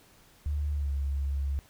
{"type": "tone with pitch glide", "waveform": "sine", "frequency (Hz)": [73.42, 69.46], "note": ["D2", "C#2"], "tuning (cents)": [0, 4], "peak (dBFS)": -27, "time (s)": [0.46, 1.59], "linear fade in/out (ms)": 0, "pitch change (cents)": -96, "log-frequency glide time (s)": [0.72, 0.92], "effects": ["pink hiss -59 dBFS RMS until 1.69 s"]}